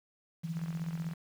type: tone with tremolo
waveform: sine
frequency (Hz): 164.81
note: E3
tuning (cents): 0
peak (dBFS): -31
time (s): 0.43-1.14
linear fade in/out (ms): 20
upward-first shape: sine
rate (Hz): 16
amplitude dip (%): 65
type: click train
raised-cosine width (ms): 0.5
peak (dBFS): -35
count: 26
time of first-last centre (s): 0.57-1.134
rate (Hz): 44.3
effects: 9-bit